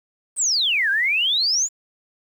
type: exponential two-way sweep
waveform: sine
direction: down then up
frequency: 8810 to 1548 to 7170 Hz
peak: -17 dBFS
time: 0.36-1.69 s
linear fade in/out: 50 ms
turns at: 0.9 s
effects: 8-bit